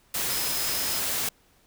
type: tone in noise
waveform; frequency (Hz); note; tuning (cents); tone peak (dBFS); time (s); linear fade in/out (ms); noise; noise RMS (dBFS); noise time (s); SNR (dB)
sine; 5100; D#8; +42; -34; 0.3-1; 5; white; -28; 0.14-1.29; -9
effects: pink hiss -62 dBFS RMS until 1.66 s